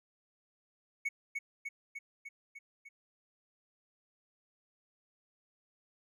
triangle tone with echo, 2217 Hz, C#7, in tune, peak -29 dBFS, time 1.05-1.09 s, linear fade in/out 10 ms, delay 300 ms, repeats 6, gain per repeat -3 dB, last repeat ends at 2.89 s, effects none

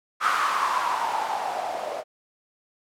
violet noise with low-pass filter sweep, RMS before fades -26 dBFS, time 0.2-2.04 s, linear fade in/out 50 ms, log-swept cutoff 1300 to 620 Hz, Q 6.5, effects none

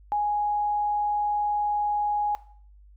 sine tone, 830.6 Hz, G#5, in tune, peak -22 dBFS, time 0.12-2.35 s, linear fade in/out 0 ms, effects noise-tail reverb RT60 0.5 s tail -17 dB re dry + added 50 Hz sine -49 dBFS peak until 2.96 s

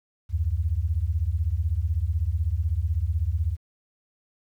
sine beating tone pair, 73.42 / 89.42 Hz, D2 / F2, 0 / +41 cents, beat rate 16 Hz, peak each -25 dBFS, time 0.29-3.57 s, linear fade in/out 50 ms, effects 10-bit

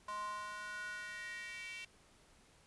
square tone with high-pass filter sweep, 208.9 Hz, G#3, 10 cents sharp, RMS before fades -45 dBFS, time 0.08-1.85 s, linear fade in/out 5 ms, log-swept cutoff 960 to 2500 Hz, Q 5.4, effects pink hiss -66 dBFS RMS until 2.66 s + resampled to 24000 Hz

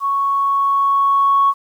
sine tone with level ramp, 1108.7 Hz, C#6, in tune, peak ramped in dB -15 to -9 dBFS, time 0-1.54 s, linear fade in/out 50 ms, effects tanh soft clip ceiling -5 dBFS + 8-bit

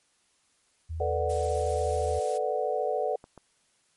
sine tone with pitch glide, 81.2 to 79.48 Hz, E2 to D#2, -26 to +37 cents, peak -31 dBFS, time 0.89-2.2 s, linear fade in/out 20 ms, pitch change -37 cents, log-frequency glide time 1.16-1.47 s
sine chord, B minor seventh, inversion third, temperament equal, 440 / 493.9 / 587.3 / 740 Hz, A4 / B4 / D5 / F#5, 0 / 0 / 0 / 0 cents, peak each -31 dBFS, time 1-3.16 s, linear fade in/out 5 ms
blue noise, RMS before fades -42 dBFS, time 1.29-2.38 s, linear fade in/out 10 ms
clicks, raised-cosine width 1 ms, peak -32 dBFS, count 2, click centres 3.241 / 3.377 s
effects white hiss -68 dBFS RMS until 3.96 s + MP3 48 kbps

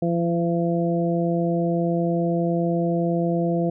harmonic tone with a mistuned harmonic, 169.7 Hz, F3, 49 cents flat, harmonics 1 / 2 / 3 / 4, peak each -22 / -25 / -27 / -28 dBFS, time 0.02-3.7 s, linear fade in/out 5 ms, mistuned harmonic 1, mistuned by +16 cents, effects none

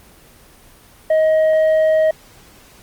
sine tone with tanh clipping, 630 Hz, D#5, 21 cents sharp, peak -12 dBFS, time 1.1-2.11 s, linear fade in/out 5 ms, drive 4 dB, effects pink hiss -46 dBFS RMS until 2.82 s + Opus 24 kbps

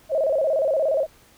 sine tone with vibrato, 587.3 Hz, D5, in tune, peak -18 dBFS, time 0.09-1.07 s, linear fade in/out 50 ms, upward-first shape square, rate 17 Hz, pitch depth 140 cents each way, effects pink hiss -54 dBFS RMS until 1.37 s

